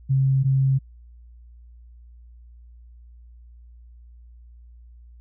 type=tone pair in turn; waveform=sine; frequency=134.3 / 134.3 Hz; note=C3 / C3; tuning=+46 / +46 cents; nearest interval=unison; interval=0 cents; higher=neither; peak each=-16 dBFS; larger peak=neither; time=0.09-0.44 / 0.44-0.79 s; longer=neither; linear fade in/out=20 ms; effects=added 59 Hz sine -44 dBFS peak until 5.2 s